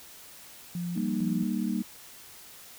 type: tone with tremolo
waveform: sine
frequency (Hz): 174.61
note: F3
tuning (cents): 0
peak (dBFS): -30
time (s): 0.75-1.44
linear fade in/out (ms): 2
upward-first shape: square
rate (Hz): 2.2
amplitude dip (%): 60
type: chord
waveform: sine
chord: Eb major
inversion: first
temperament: equal with one note detuned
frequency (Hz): 196 / 233.1 / 306.8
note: G3 / Bb3 / Eb4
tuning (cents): 0 / 0 / -24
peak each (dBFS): -30 / -30 / -34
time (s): 0.95-1.83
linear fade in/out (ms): 20
effects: white hiss -49 dBFS RMS until 2.78 s